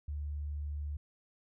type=tone; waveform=sine; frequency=73.42 Hz; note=D2; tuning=in tune; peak=-35 dBFS; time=0.08-0.97 s; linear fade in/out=5 ms; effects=none